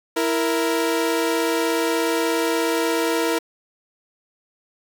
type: tone pair together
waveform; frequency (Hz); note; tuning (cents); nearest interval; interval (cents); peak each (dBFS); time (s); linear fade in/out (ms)
sawtooth; 330.1 / 466.8; E4 / A#4; +2 / +2; tritone; 600; -18; 0.16-3.39; 10
effects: 7-bit